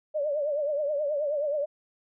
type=tone with vibrato; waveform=sine; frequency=587.3 Hz; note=D5; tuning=in tune; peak=-25 dBFS; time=0.14-1.66 s; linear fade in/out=20 ms; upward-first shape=triangle; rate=9.4 Hz; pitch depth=110 cents each way; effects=none